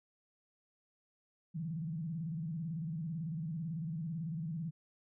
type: tone with vibrato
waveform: sine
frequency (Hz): 161.7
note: E3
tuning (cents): -33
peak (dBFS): -36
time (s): 1.54-4.71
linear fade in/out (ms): 20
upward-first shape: square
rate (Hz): 18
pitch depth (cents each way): 120
effects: none